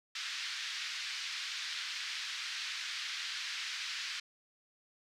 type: band-pass noise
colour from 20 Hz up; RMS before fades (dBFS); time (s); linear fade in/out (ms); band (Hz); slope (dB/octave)
white; -40; 0.15-4.2; 5; 1500 to 4900; 24
effects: none